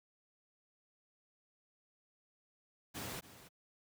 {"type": "noise with echo", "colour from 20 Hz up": "pink", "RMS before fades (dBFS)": -43, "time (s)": [2.94, 3.21], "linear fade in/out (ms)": 20, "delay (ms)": 280, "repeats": 1, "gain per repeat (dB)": -14, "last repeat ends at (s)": 3.49, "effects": ["high-pass 80 Hz 12 dB/octave"]}